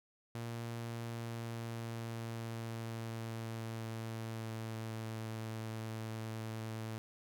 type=tone with pitch glide; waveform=sawtooth; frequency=116.54 to 111.28 Hz; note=A#2 to A2; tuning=0 to +20 cents; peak=-36 dBFS; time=0.35-6.98 s; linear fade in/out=0 ms; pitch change=-80 cents; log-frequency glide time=0.77-5.25 s; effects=none